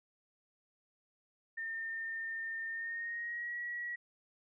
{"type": "tone with pitch glide", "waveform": "sine", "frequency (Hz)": [1813, 1920.8], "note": ["A#6", "B6"], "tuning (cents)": [-49, -49], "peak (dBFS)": -37, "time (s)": [1.57, 3.96], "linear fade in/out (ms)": 10, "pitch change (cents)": 100, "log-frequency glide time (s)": [2.68, 3.58], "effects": []}